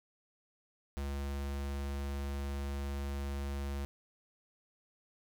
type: tone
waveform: square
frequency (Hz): 69.9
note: C#2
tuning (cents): +15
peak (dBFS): -36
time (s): 0.97-3.85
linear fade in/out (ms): 0
effects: none